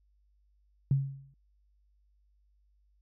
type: tone with exponential decay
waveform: sine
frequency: 136.9 Hz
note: C#3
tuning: 21 cents flat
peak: -20 dBFS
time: 0.91-1.34 s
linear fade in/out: 2 ms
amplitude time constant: 93 ms
effects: added 50 Hz sine -65 dBFS peak until 3.01 s